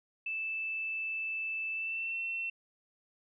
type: tone with pitch glide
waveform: sine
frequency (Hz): 2637 to 2700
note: E7 to E7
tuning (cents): 0 to +41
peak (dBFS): -33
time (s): 0.26-2.5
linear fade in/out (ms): 5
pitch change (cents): +41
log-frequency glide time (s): 1.72-2.17
effects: none